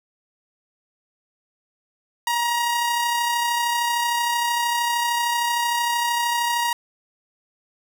sawtooth tone with amplitude modulation, 948 Hz, A#5, 29 cents sharp, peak -15 dBFS, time 2.27-6.73 s, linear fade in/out 2 ms, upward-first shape sine, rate 33.1 Hz, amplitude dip 30%, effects none

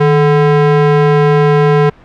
square ring-modulated tone, 293.7 Hz, D4, in tune, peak -4 dBFS, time 0-1.9 s, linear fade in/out 10 ms, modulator 139 Hz, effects pink hiss -41 dBFS RMS until 2.04 s + low-pass 2000 Hz 12 dB/octave

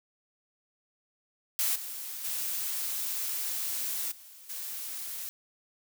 blue noise with level steps, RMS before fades -28 / -39 / -33 / -51 / -38 dBFS, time 1.59-5.29 s, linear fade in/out 0 ms, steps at 1.75 / 2.24 / 4.11 / 4.49 s, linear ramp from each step 10 ms, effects none

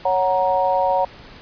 sine chord, F# major, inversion second, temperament equal with one note detuned, 554.4 / 740 / 937.2 Hz, C#5 / F#5 / A#5, 0 / 0 / +9 cents, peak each -20 dBFS, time 0.05-1.05 s, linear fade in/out 5 ms, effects pink hiss -42 dBFS RMS until 1.41 s + resampled to 11025 Hz

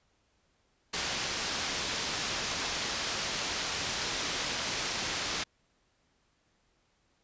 white low-pass noise, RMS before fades -34 dBFS, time 0.93-5.44 s, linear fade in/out 10 ms, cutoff 6300 Hz, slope 24 dB/octave, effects pink hiss -72 dBFS RMS until 7.23 s + resampled to 16000 Hz

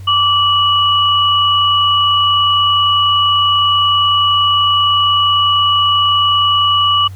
sine tone pair together, 1164.4 / 2934 Hz, D6 / F#7, -15 / -15 cents, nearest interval octave + major third, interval 1600 cents, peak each -12 dBFS, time 0.07-7.08 s, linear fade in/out 10 ms, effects added 95 Hz sine -27 dBFS peak until 7.15 s + pink hiss -46 dBFS RMS until 7.15 s

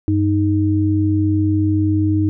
sine tone pair together, 96.81 / 311.1 Hz, G2 / D#4, -21 / 0 cents, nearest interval octave + minor sixth, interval 2021 cents, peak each -16 dBFS, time 0.08-2.29 s, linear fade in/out 0 ms, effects none

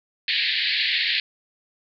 white band-pass noise, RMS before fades -23 dBFS, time 0.28-1.2 s, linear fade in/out 2 ms, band 1700 to 4500 Hz, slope 96 dB/octave, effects none

